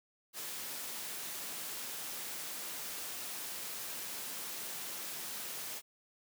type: noise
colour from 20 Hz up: white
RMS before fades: -42 dBFS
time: 0.33-5.82 s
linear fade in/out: 50 ms
effects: high-pass 150 Hz 12 dB/octave